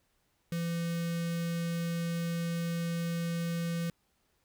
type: tone with notch filter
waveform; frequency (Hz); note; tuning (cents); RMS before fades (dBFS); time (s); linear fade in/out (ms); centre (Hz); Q
square; 168.9; E3; +42; -33; 0.52-3.9; 2; 860; 1.3
effects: pink hiss -74 dBFS RMS until 4.44 s